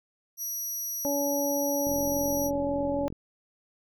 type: tone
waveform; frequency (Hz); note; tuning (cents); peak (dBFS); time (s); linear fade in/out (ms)
20% pulse; 5800; F#8; -35; -26; 0.37-2.51; 50
type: harmonic tone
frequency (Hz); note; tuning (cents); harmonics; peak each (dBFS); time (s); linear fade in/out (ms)
283.2; C#4; +37; 1 / 2 / 3; -30 / -28 / -36; 1.05-3.08; 0
type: click train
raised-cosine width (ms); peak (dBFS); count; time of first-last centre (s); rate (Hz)
3; -26; 56; 1.87-3.126; 43.8
effects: none